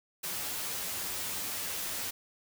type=noise with comb filter; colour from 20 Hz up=white; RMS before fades=-36 dBFS; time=0.23-2.11 s; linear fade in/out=10 ms; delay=11 ms; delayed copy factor=+0.55; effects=none

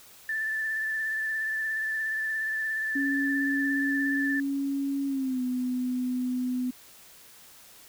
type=tone with vibrato; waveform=sine; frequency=1760 Hz; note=A6; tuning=in tune; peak=-27 dBFS; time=0.29-4.4 s; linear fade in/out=2 ms; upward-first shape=sine; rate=17 Hz; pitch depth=24 cents each way
type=tone with pitch glide; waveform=sine; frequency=277.2 to 251.3 Hz; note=C#4 to B3; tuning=0 to +30 cents; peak=-26 dBFS; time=2.95-6.71 s; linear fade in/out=10 ms; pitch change=-170 cents; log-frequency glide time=5.07-5.42 s
effects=white hiss -52 dBFS RMS until 7.88 s

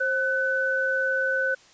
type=tone pair together; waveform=sine; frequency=530.4 / 1503 Hz; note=C5 / F#6; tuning=+23 / +27 cents; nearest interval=octave + tritone; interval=1804 cents; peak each=-27 / -23 dBFS; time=0-1.55 s; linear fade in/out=10 ms; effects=white hiss -54 dBFS RMS until 1.73 s + resampled to 16000 Hz

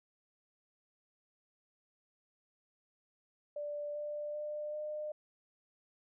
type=tone with pitch steps; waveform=sine; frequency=587.3 / 593.1 / 598.9 / 604.9 Hz; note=D5 / D5 / D5 / D#5; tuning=0 / +17 / +34 / -49 cents; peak=-37 dBFS; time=3.56-5.12 s; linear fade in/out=5 ms; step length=390 ms; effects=none

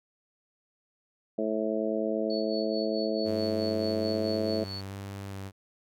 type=harmonic tone; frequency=109 Hz; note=A2; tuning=16 cents flat; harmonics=2 / 3 / 4 / 5 / 6; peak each=-33 / -33 / -33 / -33 / -33 dBFS; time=1.38-4.64 s; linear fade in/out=5 ms
type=tone with tremolo; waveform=sine; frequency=4435 Hz; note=C#8; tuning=in tune; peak=-36 dBFS; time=2.3-4.81 s; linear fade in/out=2 ms; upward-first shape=sine; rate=4.6 Hz; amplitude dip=75%
type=tone with vibrato; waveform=sawtooth; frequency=98 Hz; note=G2; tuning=in tune; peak=-33 dBFS; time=3.24-5.52 s; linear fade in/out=50 ms; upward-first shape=square; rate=1.2 Hz; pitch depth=15 cents each way
effects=none

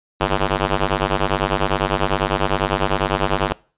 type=ring-modulated tone; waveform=5% pulse; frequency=97.6 Hz; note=G2; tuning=7 cents flat; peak=-3 dBFS; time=0.2-3.53 s; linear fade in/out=10 ms; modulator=249 Hz; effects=noise-tail reverb RT60 0.4 s tail -23 dB re dry + resampled to 8000 Hz

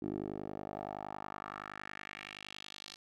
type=tone with band-pass filter sweep; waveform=10% pulse; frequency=50.7 Hz; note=G#1; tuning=41 cents flat; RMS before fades=-44 dBFS; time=0.02-2.96 s; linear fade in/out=5 ms; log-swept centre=320 to 4600 Hz; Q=2.5; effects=none

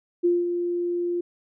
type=tone with ADSR envelope; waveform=sine; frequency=349.2 Hz; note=F4; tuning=in tune; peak=-16 dBFS; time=0.23-1.21 s; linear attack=21 ms; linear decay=200 ms; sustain=-7 dB; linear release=7 ms; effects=none

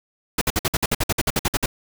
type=noise bursts; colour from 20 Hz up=pink; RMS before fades=-20 dBFS; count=15; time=0.38-1.66 s; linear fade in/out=5 ms; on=34 ms; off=55 ms; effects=none

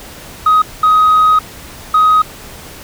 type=tone bursts at uneven times; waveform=sine; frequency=1258 Hz; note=D#6; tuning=19 cents sharp; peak=-4 dBFS; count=3; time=0.46-0.62 / 0.83-1.39 / 1.94-2.22 s; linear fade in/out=5 ms; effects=tanh soft clip ceiling -4 dBFS + pink hiss -33 dBFS RMS until 2.83 s

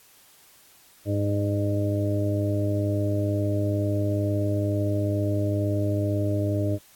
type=harmonic tone with a mistuned harmonic; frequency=102.2 Hz; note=G#2; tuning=27 cents flat; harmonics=1 / 2 / 3 / 4 / 5 / 6; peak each=-24 / -36 / -28 / -35 / -40 / -30 dBFS; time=1.05-6.79 s; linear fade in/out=50 ms; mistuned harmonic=6; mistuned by=-19 cents; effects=white hiss -55 dBFS RMS until 6.95 s + AAC 64 kbps

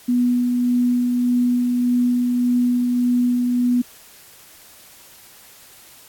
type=tone with tremolo; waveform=sine; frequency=245.1 Hz; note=B3; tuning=13 cents flat; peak=-14 dBFS; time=0.08-3.82 s; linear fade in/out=10 ms; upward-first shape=sine; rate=1.7 Hz; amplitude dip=25%; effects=white hiss -46 dBFS RMS until 6.08 s + AAC 64 kbps

